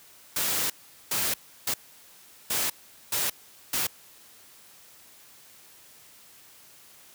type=noise bursts at uneven times; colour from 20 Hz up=white; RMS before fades=-27 dBFS; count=6; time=0.36-0.7 / 1.11-1.34 / 1.67-1.74 / 2.5-2.7 / 3.12-3.3 / 3.73-3.87 s; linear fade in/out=5 ms; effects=white hiss -53 dBFS RMS until 7.14 s + high-pass 60 Hz 12 dB/octave